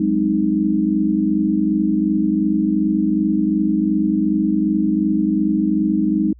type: chord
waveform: sine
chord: Ab dominant seventh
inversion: third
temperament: equal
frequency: 185 / 207.7 / 261.6 / 311.1 Hz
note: Gb3 / Ab3 / C4 / Eb4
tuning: 0 / 0 / 0 / 0 cents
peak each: -23 / -19 / -24 / -18 dBFS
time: 0-6.33 s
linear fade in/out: 5 ms
effects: added 60 Hz sine -42 dBFS peak until 6.39 s